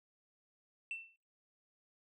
sine tone with exponential decay, 2683 Hz, E7, 30 cents sharp, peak -34 dBFS, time 0.91-1.16 s, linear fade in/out 1 ms, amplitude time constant 53 ms, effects noise-tail reverb RT60 0.4 s tail -20 dB re dry + tanh soft clip ceiling -35 dBFS

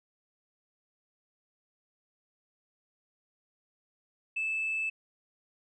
sine tone, 2625 Hz, E7, 8 cents flat, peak -28 dBFS, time 4.36-4.9 s, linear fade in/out 10 ms, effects tanh soft clip ceiling -25 dBFS

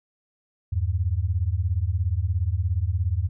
sine beating tone pair, 81.1 / 98.1 Hz, E2 / G2, -28 / +2 cents, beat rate 17 Hz, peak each -24 dBFS, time 0.72-3.29 s, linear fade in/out 10 ms, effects none

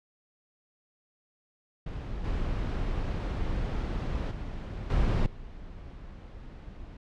brown noise with level steps, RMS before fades -36 / -30 / -36 / -25 / -44 dBFS, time 1.86-6.97 s, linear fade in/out 5 ms, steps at 2.24 / 4.31 / 4.9 / 5.26 s, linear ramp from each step 2 ms, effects low-pass 4000 Hz 12 dB/octave

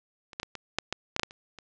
clicks, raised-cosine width 0.2 ms, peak -27 / -15 / -15 / -20 / -8 / -12 / -11 / -8 / -10 / -29 / -27 dBFS, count 11, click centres 0.332 / 0.399 / 0.431 / 0.553 / 0.786 / 0.926 / 1.164 / 1.196 / 1.233 / 1.309 / 1.587 s, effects low-pass 7000 Hz 12 dB/octave

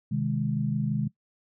sine chord, Ab major, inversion first, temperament just, 129.78 / 155.74 / 207.7 Hz, C3 / Eb3 / Ab3, -14 / +2 / 0 cents, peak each -29 dBFS, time 0.11-1.08 s, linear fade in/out 10 ms, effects noise-tail reverb RT60 0.1 s tail -19 dB re dry

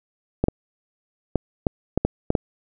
clicks, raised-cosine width 2 ms, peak -5 dBFS, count 8, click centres 0.44 / 0.484 / 1.357 / 1.668 / 1.976 / 2.05 / 2.304 / 2.352 s, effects none

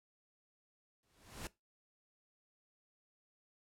pink noise with exponential growth, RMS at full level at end -42 dBFS, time 1.03-1.47 s, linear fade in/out 1 ms, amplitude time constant 95 ms, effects noise-tail reverb RT60 0.2 s tail -19 dB re dry + low-pass 12000 Hz 12 dB/octave

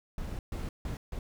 brown noise bursts at uneven times, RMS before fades -36 dBFS, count 4, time 0.18-0.39 / 0.52-0.69 / 0.85-0.97 / 1.12-1.19 s, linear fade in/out 2 ms, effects none

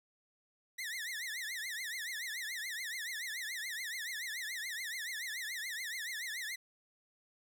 sawtooth tone with vibrato, 1900 Hz, A#6, 33 cents sharp, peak -35 dBFS, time 0.78-6.56 s, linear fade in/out 10 ms, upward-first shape triangle, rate 7 Hz, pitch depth 230 cents each way, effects none

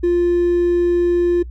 triangle tone with hard clipping, 349.2 Hz, F4, in tune, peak -13 dBFS, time 0.03-1.43 s, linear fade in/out 10 ms, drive 4 dB, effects noise-tail reverb RT60 0.1 s tail -21 dB re dry + added 60 Hz sine -29 dBFS peak until 1.5 s

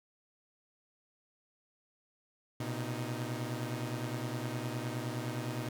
sawtooth tone cluster, 118.8 / 128.5 / 311.7 Hz, A#2 / C3 / D#4, +33 / -31 / +3 cents, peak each -34 / -36 / -38 dBFS, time 2.6-5.69 s, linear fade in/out 5 ms, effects none

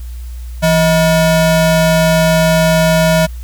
square ring-modulated tone, 400 Hz, G4, 35 cents sharp, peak -6 dBFS, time 0.62-3.27 s, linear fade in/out 20 ms, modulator 233 Hz, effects added 60 Hz sine -23 dBFS peak until 3.43 s + white hiss -44 dBFS RMS until 3.43 s

